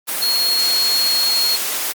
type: tone in noise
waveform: sine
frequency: 4300 Hz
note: C8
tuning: 47 cents sharp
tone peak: -15 dBFS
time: 0.21-1.57 s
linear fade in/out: 20 ms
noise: white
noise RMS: -22 dBFS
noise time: 0.07-1.93 s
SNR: +4 dB
effects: high-pass 300 Hz 12 dB/octave + Opus 32 kbps